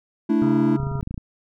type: chord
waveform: triangle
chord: A suspended fourth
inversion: none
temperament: just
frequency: 220 / 293.3 / 330 Hz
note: A3 / D4 / E4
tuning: 0 / -2 / +2 cents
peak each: -19 dBFS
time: 0.29-0.77 s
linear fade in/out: 10 ms
type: harmonic tone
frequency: 136.7 Hz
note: C#3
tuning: 24 cents flat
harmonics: 1 / 3 / 5 / 7 / 9 / 10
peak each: -25 / -36 / -41 / -38 / -43 / -42 dBFS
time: 0.42-1.01 s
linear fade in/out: 0 ms
type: clicks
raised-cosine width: 5 ms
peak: -18 dBFS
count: 11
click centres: 0.801 / 0.832 / 0.869 / 0.916 / 0.955 / 0.995 / 1.029 / 1.074 / 1.11 / 1.143 / 1.178 s
effects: none